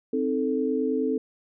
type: chord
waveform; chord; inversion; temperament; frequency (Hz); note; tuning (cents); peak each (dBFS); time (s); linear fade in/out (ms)
sine; A diminished; first; equal; 261.6 / 311.1 / 440; C4 / Eb4 / A4; 0 / 0 / 0; -26 / -30 / -26; 0.13-1.18; 5
effects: none